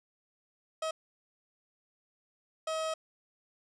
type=tone bursts at uneven times; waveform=30% pulse; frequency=637 Hz; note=D#5; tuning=41 cents sharp; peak=-29 dBFS; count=2; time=0.82-0.91 / 2.67-2.94 s; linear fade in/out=5 ms; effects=resampled to 22050 Hz + 10-bit